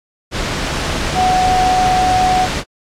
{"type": "tone in noise", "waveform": "sine", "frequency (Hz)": 740, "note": "F#5", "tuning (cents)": 0, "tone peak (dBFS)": -11, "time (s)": [1.14, 2.48], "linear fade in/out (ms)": 50, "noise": "pink", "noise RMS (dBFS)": -19, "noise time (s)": [0.31, 2.64], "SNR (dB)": 5, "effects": ["low-pass 6000 Hz 12 dB/octave", "AAC 64 kbps"]}